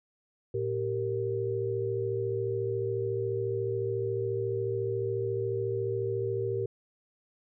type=tone cluster; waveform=sine; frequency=113 / 390.4 / 464.5 Hz; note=A2 / G4 / A#4; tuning=+47 / -7 / -6 cents; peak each=-34 / -31 / -33 dBFS; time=0.54-6.66 s; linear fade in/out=5 ms; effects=none